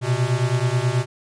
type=beating tone pair; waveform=square; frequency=120 / 129.3 Hz; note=B2 / C3; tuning=-49 / -20 cents; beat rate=9.3 Hz; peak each=-22 dBFS; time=0.01-1.06 s; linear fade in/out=50 ms; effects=resampled to 22050 Hz